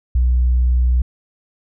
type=tone; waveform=sine; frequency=61.74 Hz; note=B1; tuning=in tune; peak=-10 dBFS; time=0.15-1.02 s; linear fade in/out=5 ms; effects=tanh soft clip ceiling -9 dBFS